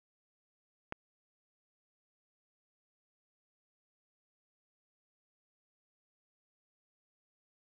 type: click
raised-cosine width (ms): 0.5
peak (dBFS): -22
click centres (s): 0.924
effects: none